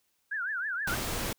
sine tone with vibrato, 1568 Hz, G6, in tune, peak -30 dBFS, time 0.31-0.95 s, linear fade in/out 10 ms, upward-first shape triangle, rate 6.3 Hz, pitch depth 240 cents each way
pink noise, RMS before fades -33 dBFS, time 0.87-1.33 s, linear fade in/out 5 ms
effects white hiss -74 dBFS RMS until 1.38 s

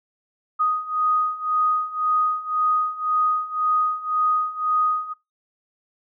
sine beating tone pair, 1244.5 / 1246.4 Hz, D#6 / D#6, 0 / +3 cents, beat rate 1.9 Hz, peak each -24 / -21 dBFS, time 0.59-5.14 s, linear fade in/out 20 ms, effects noise-tail reverb RT60 0.2 s tail -21 dB re dry

